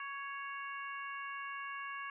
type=harmonic tone with a mistuned harmonic; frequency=554.4 Hz; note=C#5; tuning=in tune; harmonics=2 / 3 / 4 / 5; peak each=-43 / -45 / -49 / -50 dBFS; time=0-2.1 s; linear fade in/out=2 ms; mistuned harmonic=2; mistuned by=+15 cents; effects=none